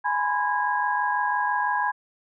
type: tone cluster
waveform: sine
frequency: 834 / 991 / 1037 / 1642 Hz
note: G#5 / B5 / C6 / G#6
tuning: +7 / +6 / -16 / -20 cents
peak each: -27 / -25 / -34 / -27 dBFS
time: 0.04-1.92 s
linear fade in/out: 20 ms
effects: none